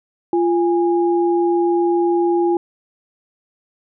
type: tone pair together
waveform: sine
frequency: 346 / 822.9 Hz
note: F4 / G#5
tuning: -16 / -16 cents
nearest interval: octave + minor third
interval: 1500 cents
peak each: -14 / -22 dBFS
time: 0.33-2.57 s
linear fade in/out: 2 ms
effects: none